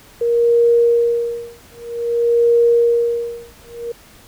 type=tone with tremolo; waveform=sine; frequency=470.5 Hz; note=A#4; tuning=16 cents sharp; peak=-9 dBFS; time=0.21-3.92 s; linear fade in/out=5 ms; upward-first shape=sine; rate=0.52 Hz; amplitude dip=100%; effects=pink hiss -45 dBFS RMS until 4.27 s